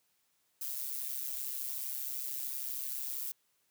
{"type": "noise with amplitude modulation", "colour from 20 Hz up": "violet", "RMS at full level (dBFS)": -35, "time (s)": [0.61, 3.32], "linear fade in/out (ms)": 5, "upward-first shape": "sine", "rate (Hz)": 133, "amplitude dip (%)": 75, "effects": ["white hiss -75 dBFS RMS until 3.7 s", "high-pass 80 Hz 12 dB/octave"]}